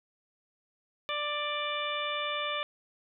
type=harmonic tone; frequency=590 Hz; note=D5; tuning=8 cents sharp; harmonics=1 / 2 / 3 / 4 / 5 / 6; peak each=-37 / -35 / -41 / -37 / -39 / -38 dBFS; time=1.09-2.63 s; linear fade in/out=0 ms; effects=none